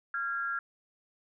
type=tone pair together; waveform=sine; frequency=1381.7 / 1642 Hz; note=F6 / G#6; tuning=-19 / -20 cents; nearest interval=minor third; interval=299 cents; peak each=-32 / -35 dBFS; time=0.14-0.59 s; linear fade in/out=2 ms; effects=none